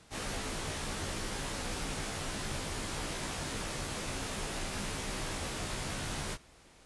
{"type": "noise with comb filter", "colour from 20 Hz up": "pink", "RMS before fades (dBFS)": -37, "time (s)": [0.1, 6.38], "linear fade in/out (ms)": 50, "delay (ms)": 17, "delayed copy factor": -0.7, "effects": ["pink hiss -59 dBFS RMS until 6.85 s", "resampled to 24000 Hz"]}